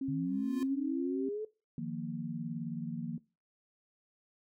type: tone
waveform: sine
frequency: 269.7 Hz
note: C#4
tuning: 47 cents flat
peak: -32 dBFS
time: 0.01-1.29 s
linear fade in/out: 5 ms
type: linear sweep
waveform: sine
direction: up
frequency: 138.59 to 437.7 Hz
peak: -34 dBFS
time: 0.08-1.45 s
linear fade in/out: 5 ms
type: tone with exponential growth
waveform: square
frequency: 349.2 Hz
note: F4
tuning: in tune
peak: -38 dBFS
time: 0.24-0.63 s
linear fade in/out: 1 ms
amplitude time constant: 84 ms
type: chord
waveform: sine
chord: Eb suspended second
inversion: none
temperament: equal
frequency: 155.56 / 174.61 / 233.1 Hz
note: Eb3 / F3 / Bb3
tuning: 0 / 0 / 0 cents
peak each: -40 / -40 / -38 dBFS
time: 1.78-3.18 s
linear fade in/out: 2 ms
effects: noise-tail reverb RT60 0.3 s tail -20 dB re dry + MP3 96 kbps